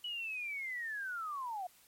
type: linear sweep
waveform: sine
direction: down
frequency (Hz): 2960 to 698.5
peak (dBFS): -37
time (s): 0.04-1.67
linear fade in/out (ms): 5
effects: white hiss -64 dBFS RMS until 1.87 s + MP3 64 kbps